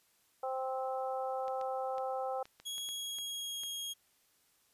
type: harmonic tone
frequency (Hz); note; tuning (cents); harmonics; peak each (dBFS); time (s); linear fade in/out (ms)
261.6; C4; 0; 2 / 3 / 4 / 5; -37 / -37 / -48 / -45; 0.43-2.43; 5
type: clicks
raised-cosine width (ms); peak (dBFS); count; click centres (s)
0.2; -34; 9; 1.481 / 1.613 / 1.982 / 2.455 / 2.6 / 2.781 / 2.889 / 3.186 / 3.635
type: tone with pitch glide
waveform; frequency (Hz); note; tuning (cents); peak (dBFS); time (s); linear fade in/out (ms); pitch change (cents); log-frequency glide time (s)
sawtooth; 3322 to 3272; G#7 to G#7; 0 to -26; -35; 2.65-3.94; 20; -26; 2.89-3.65
effects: white hiss -71 dBFS RMS until 4.73 s + resampled to 32000 Hz